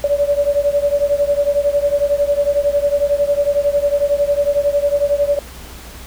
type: beating tone pair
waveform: sine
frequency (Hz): 570 / 581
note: C#5 / D5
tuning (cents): +48 / -19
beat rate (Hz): 11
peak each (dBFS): -15 / -17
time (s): 0.04-5.39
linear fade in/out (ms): 2
effects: added 60 Hz sine -36 dBFS peak until 6.06 s + pink hiss -37 dBFS RMS until 6.06 s